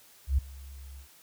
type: tone with ADSR envelope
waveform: sine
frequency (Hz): 67.8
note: C#2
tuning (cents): -38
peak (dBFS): -19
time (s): 0.27-1.08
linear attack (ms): 110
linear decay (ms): 10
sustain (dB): -23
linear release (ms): 99
effects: white hiss -57 dBFS RMS until 1.22 s